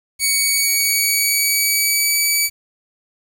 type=tone with pitch glide; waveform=10% pulse; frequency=2240 to 2290 Hz; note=C#7 to D7; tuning=+18 to -44 cents; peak=-6 dBFS; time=0.19-2.5 s; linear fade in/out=50 ms; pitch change=+38 cents; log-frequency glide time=0.35-2.16 s; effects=7-bit